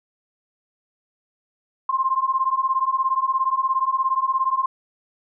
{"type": "beating tone pair", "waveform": "sine", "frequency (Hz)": [1046.5, 1063.5], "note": ["C6", "C6"], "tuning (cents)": [0, 28], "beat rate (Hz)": 17, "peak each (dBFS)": [-22, -21], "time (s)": [1.89, 4.66], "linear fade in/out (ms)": 5, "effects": []}